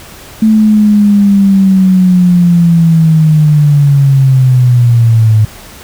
sine linear sweep, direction down, 220 to 106.8 Hz, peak -3 dBFS, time 0.42-5.45 s, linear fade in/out 5 ms, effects pink hiss -32 dBFS RMS until 5.83 s

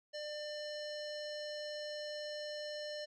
square tone with low-pass filter, 598 Hz, D5, 31 cents sharp, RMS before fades -43 dBFS, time 0.13-3.06 s, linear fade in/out 20 ms, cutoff 5000 Hz, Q 4.5, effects none

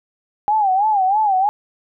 sine tone with vibrato, 806 Hz, G5, 48 cents sharp, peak -13 dBFS, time 0.48-1.49 s, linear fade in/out 0 ms, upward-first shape sine, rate 3.1 Hz, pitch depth 140 cents each way, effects none

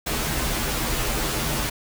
pink noise with comb filter, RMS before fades -25 dBFS, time 0.06-1.7 s, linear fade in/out 10 ms, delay 11 ms, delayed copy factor -0.95, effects none

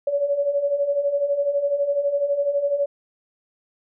sine beating tone pair, 559 / 571 Hz, C#5 / D5, +14 / -49 cents, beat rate 12 Hz, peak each -26 / -20 dBFS, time 0.07-2.86 s, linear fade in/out 5 ms, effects none

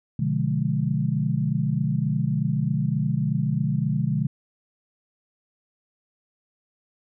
sine chord, B diminished seventh, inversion none, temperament equal with one note detuned, 123.47 / 146.83 / 174.61 / 209.1 Hz, B2 / D3 / F3 / Ab3, 0 / 0 / 0 / +12 cents, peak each -27 / -24 / -28 / -28 dBFS, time 0.19-4.27 s, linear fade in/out 5 ms, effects none

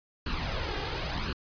pink noise with flanger, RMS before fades -32 dBFS, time 0.26-1.33 s, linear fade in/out 5 ms, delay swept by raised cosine 0.69 to 2.49 ms, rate 0.94 Hz, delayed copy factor +0.6, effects resampled to 11025 Hz

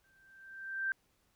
sine tone with exponential growth, 1568 Hz, G6, in tune, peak -29 dBFS, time 0.04-0.92 s, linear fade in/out 1 ms, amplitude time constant 190 ms, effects pink hiss -74 dBFS RMS until 1.35 s

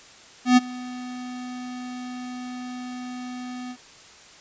square tone with ADSR envelope, 249.5 Hz, B3, 18 cents sharp, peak -11 dBFS, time 0.45-3.77 s, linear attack 120 ms, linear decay 24 ms, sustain -22 dB, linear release 65 ms, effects white hiss -48 dBFS RMS until 4.4 s + resampled to 16000 Hz

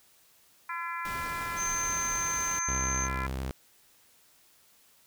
harmonic tone, 339.4 Hz, F4, 49 cents flat, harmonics 3 / 4 / 5 / 6 / 7, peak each -36 / -38 / -40 / -42 / -43 dBFS, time 0.69-3.27 s, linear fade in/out 5 ms
pink noise, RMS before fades -41 dBFS, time 1.05-2.59 s, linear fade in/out 2 ms
sine tone, 6272 Hz, G8, in tune, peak -30 dBFS, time 1.56-3.09 s, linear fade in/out 50 ms
sawtooth tone with vibrato, 65.7 Hz, C2, 8 cents sharp, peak -28 dBFS, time 2.68-3.51 s, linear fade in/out 0 ms, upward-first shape square, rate 14 Hz, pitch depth 31 cents each way
effects white hiss -62 dBFS RMS until 5.06 s

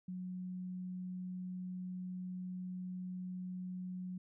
sine tone, 182.8 Hz, F#3, 21 cents flat, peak -40 dBFS, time 0.08-4.18 s, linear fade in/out 5 ms, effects none

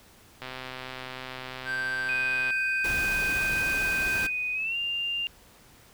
click train, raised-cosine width 0.3 ms, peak -21 dBFS, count 270, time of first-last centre 0.42-2.505 s, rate 129 Hz
triangle tone, 1563 Hz, G6, 6 cents flat, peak -26 dBFS, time 1.65-4.3 s, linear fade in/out 50 ms
sine tone with pitch glide, 2489 to 2794 Hz, D#7 to F7, 0 to 0 cents, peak -27 dBFS, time 2.09-5.27 s, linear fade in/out 0 ms, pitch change +200 cents, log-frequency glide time 4.53-4.77 s
pink noise, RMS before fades -35 dBFS, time 2.84-4.27 s, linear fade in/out 5 ms
effects pink hiss -55 dBFS RMS until 5.93 s

